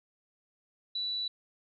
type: tone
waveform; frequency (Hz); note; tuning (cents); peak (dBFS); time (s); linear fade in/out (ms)
sine; 3951; B7; 0; -31; 0.95-1.28; 5
effects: none